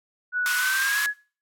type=tone with pitch glide; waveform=sine; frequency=1474 to 1683.4 Hz; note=F#6 to G#6; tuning=-7 to +23 cents; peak=-22 dBFS; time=0.32-1.14 s; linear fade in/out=50 ms; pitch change=+230 cents; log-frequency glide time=0.57-1 s
type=band-pass noise; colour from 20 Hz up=pink; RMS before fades=-29 dBFS; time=0.46-1.06 s; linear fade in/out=0 ms; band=1000 to 16000 Hz; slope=96 dB/octave
effects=noise-tail reverb RT60 0.4 s tail -23 dB re dry